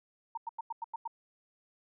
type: tone bursts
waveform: sine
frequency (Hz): 919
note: A#5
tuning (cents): -25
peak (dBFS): -34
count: 7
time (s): 0.35-1.077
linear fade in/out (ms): 5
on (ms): 25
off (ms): 92
effects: none